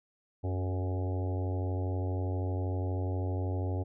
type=harmonic tone with a mistuned harmonic; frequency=92.5 Hz; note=F#2; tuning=in tune; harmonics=1 / 3 / 4 / 5 / 6 / 7 / 8 / 9; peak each=-30 / -40 / -42 / -44 / -46 / -47 / -48 / -49 dBFS; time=0.43-3.84 s; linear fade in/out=20 ms; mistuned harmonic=5; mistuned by=-32 cents; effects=none